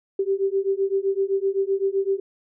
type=beating tone pair; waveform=sine; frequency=386.6 / 394.4 Hz; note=G4 / G4; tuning=-24 / +11 cents; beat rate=7.8 Hz; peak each=-23 dBFS; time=0.19-2.2 s; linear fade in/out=5 ms; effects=none